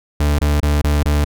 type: tone bursts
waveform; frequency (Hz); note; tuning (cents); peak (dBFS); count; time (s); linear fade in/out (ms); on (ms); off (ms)
40% pulse; 73.5; D2; +2; -12; 5; 0.2-1.246; 5; 190; 24
effects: none